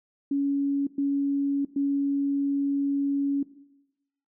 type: tone bursts at uneven times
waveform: sine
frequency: 280.1 Hz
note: C#4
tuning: 18 cents sharp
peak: -22 dBFS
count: 3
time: 0.31-0.87 / 0.98-1.65 / 1.76-3.43 s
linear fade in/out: 5 ms
effects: noise-tail reverb RT60 0.9 s tail -17 dB re dry